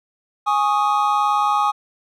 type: chord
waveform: triangle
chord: Ab suspended fourth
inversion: none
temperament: just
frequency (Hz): 830.6 / 1107.5 / 1245.9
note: Ab5 / Db6 / Eb6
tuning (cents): 0 / -2 / +2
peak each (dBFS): -17 / -20 / -18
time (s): 0.46-1.72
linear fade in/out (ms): 20
effects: none